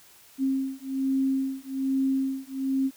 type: beating tone pair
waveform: sine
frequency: 267.1 / 268.3 Hz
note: C4 / C4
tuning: +36 / +44 cents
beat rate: 1.2 Hz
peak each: -27 dBFS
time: 0.38-2.91 s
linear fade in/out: 50 ms
effects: white hiss -54 dBFS RMS until 2.96 s